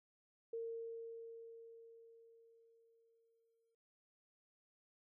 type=tone with exponential decay; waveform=sine; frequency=458.2 Hz; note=A#4; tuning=30 cents flat; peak=-40 dBFS; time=0.53-3.75 s; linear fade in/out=5 ms; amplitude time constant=700 ms; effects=none